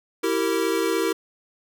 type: tone cluster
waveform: square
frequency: 330 / 387 / 460.1 Hz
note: E4 / G4 / A#4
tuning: +2 / -22 / -23 cents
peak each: -26 dBFS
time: 0.23-1.13 s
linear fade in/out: 10 ms
effects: none